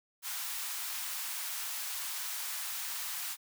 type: high-pass noise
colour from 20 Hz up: white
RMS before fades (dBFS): -38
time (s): 0.22-3.37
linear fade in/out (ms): 50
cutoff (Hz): 830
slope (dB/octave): 24
effects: none